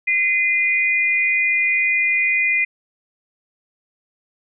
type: tone pair together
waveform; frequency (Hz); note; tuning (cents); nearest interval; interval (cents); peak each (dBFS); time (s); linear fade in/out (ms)
sine; 2053 / 2445; C7 / D#7; -33 / -31; minor third; 302; -18; 0.07-2.65; 10
effects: none